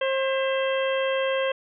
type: harmonic tone with a mistuned harmonic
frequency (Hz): 533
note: C5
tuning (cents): +32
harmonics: 1 / 2 / 3 / 4 / 5 / 6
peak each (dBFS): -23 / -32 / -33 / -36 / -34 / -35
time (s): 0.01-1.52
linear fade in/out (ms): 5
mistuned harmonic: 4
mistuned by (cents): -87
effects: none